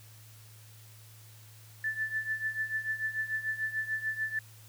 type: tone with tremolo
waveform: sine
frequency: 1757 Hz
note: A6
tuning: 3 cents flat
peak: -27 dBFS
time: 1.84-4.39 s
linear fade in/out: 2 ms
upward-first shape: triangle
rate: 6.8 Hz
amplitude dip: 85%
effects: added 109 Hz sine -52 dBFS peak until 4.68 s + white hiss -57 dBFS RMS until 4.68 s